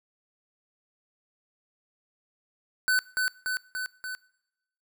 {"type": "tone with echo", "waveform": "square", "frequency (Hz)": 1508, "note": "F#6", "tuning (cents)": 32, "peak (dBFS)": -22, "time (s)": [2.88, 2.99], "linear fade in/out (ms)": 0, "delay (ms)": 290, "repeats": 4, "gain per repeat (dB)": -3, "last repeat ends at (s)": 4.15, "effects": ["noise-tail reverb RT60 0.9 s tail -23 dB re dry"]}